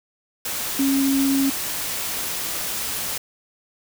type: tone in noise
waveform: sine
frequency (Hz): 272.9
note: C#4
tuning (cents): -27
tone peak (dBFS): -17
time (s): 0.79-1.5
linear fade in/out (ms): 5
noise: white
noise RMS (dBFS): -27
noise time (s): 0.45-3.18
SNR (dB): +7
effects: none